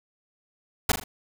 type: noise with echo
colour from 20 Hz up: pink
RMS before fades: -20 dBFS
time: 0.89-0.92 s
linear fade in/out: 5 ms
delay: 40 ms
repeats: 3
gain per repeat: -7 dB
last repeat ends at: 1.04 s
effects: none